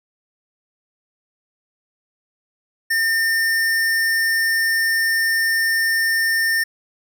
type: tone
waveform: square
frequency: 1810 Hz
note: A6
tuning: 48 cents sharp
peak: -17 dBFS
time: 2.9-6.64 s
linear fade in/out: 10 ms
effects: none